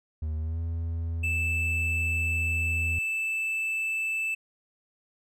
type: tone with pitch glide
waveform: triangle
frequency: 77.78 to 82.88 Hz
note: D#2 to E2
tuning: 0 to +10 cents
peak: -26 dBFS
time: 0.22-2.99 s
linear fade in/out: 5 ms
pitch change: +110 cents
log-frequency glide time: 0.38-0.59 s
type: tone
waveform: triangle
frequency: 2637 Hz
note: E7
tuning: in tune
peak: -25 dBFS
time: 1.23-4.35 s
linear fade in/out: 10 ms
effects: none